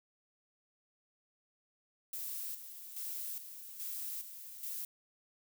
violet noise with tremolo, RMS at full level -41 dBFS, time 2.13-4.85 s, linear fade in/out 2 ms, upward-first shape square, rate 1.2 Hz, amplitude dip 60%, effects none

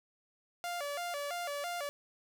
sawtooth tone with vibrato, 634 Hz, D#5, 32 cents sharp, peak -32 dBFS, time 0.64-1.89 s, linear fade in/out 0 ms, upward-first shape square, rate 3 Hz, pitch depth 170 cents each way, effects none

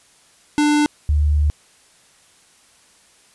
square / sine tone pair in turn, 296.9 / 74.22 Hz, D4 / D2, +19 / +19 cents, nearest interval 2 octaves, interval 2400 cents, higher first, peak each -14 / -13 dBFS, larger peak second, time 0.58-0.86 / 1.09-1.5 s, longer second, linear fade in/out 0 ms, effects white hiss -53 dBFS RMS until 3.34 s + resampled to 24000 Hz

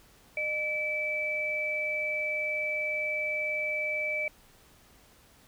sine tone pair together, 608.8 / 2311 Hz, D#5 / D7, -38 / -28 cents, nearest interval octave + major seventh, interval 2310 cents, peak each -35 / -29 dBFS, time 0.37-4.28 s, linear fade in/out 2 ms, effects pink hiss -59 dBFS RMS until 5.47 s

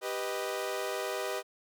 sawtooth chord, G augmented, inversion none, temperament equal, 392 / 493.9 / 622.3 Hz, G4 / B4 / D#5, 0 / 0 / 0 cents, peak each -33 dBFS, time 0.01-1.43 s, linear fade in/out 50 ms, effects none

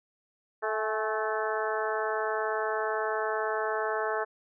harmonic tone with a mistuned harmonic, 217.9 Hz, A3, 17 cents flat, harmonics 2 / 3 / 4 / 5 / 6 / 7 / 8, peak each -32 / -34 / -35 / -36 / -37 / -37 / -38 dBFS, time 0.62-4.25 s, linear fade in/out 20 ms, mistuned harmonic 4, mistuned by -38 cents, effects none

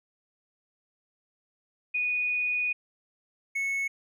sine / triangle tone pair in turn, 2471 / 2201 Hz, D#7 / C#7, -13 / -13 cents, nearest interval major second, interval 200 cents, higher first, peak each -25 / -25 dBFS, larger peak neither, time 1.94-2.73 / 3.55-3.88 s, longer first, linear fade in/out 10 ms, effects none

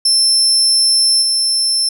35% pulse tone with level steps, 5330 Hz, E8, 18 cents sharp, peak -7 / -10 dBFS, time 0.05-1.89 s, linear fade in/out 5 ms, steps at 1.21 s, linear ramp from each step 20 ms, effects none

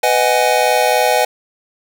square chord, G# minor seventh, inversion first, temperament just, 498.4 / 623 / 747.5 / 830.6 Hz, B4 / D#5 / F#5 / G#5, +16 / +2 / +17 / 0 cents, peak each -18 dBFS, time 0.03-1.25 s, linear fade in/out 5 ms, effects none

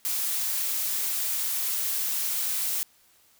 blue noise, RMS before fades -28 dBFS, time 0.05-2.83 s, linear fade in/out 0 ms, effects white hiss -61 dBFS RMS until 3.39 s

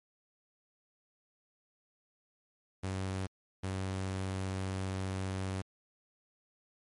sawtooth tone bursts at uneven times, 95 Hz, F#2, 46 cents sharp, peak -30 dBFS, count 2, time 2.83-3.27 / 3.63-5.62 s, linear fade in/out 10 ms, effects MP3 48 kbps

